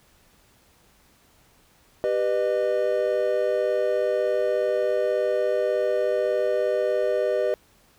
triangle chord, G augmented, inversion none, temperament equal with one note detuned, 392 / 493.9 / 610.5 Hz, G4 / B4 / D#5, 0 / 0 / -33 cents, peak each -25 / -23 / -22 dBFS, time 2.04-7.54 s, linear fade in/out 0 ms, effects pink hiss -59 dBFS RMS until 7.98 s

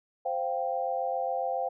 sine chord, C suspended fourth, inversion none, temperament just, 523.3 / 697.7 / 784.9 Hz, C5 / F5 / G5, 0 / -2 / +2 cents, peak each -32 dBFS, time 0.25-1.69 s, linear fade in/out 10 ms, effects none

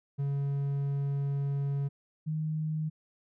triangle / sine tone pair in turn, 140.2 / 155.69 Hz, C#3 / D#3, +20 / +1 cents, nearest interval major second, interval 181 cents, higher second, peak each -26 / -29 dBFS, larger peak first, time 0.18-1.89 / 2.26-2.9 s, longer first, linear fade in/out 20 ms, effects none

